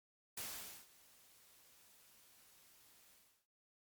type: noise with ADSR envelope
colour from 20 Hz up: white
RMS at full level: -44 dBFS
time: 0.37-3.47 s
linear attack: 5 ms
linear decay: 480 ms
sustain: -22 dB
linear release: 360 ms
effects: MP3 96 kbps